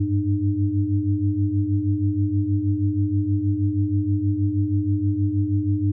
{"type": "tone cluster", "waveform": "sine", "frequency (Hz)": [96.6, 102.9, 302.4], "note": ["G2", "G#2", "D#4"], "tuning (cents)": [-25, -16, -49], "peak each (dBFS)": -23, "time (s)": [0, 5.92], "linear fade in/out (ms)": 10, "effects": []}